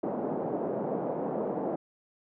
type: band-pass noise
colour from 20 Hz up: white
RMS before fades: -32 dBFS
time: 0.03-1.76 s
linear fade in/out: 5 ms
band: 170 to 680 Hz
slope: 24 dB/octave
effects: none